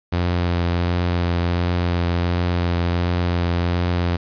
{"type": "tone with vibrato", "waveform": "sawtooth", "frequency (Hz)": 87.31, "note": "F2", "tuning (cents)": 0, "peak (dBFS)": -14, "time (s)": [0.12, 4.17], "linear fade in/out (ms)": 10, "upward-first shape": "triangle", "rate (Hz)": 1.4, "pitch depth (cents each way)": 20, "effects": ["resampled to 11025 Hz", "8-bit"]}